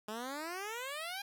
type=exponential sweep; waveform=10% pulse; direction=up; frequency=207.7 to 818 Hz; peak=-31 dBFS; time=0.08-1.22 s; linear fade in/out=5 ms; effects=11-bit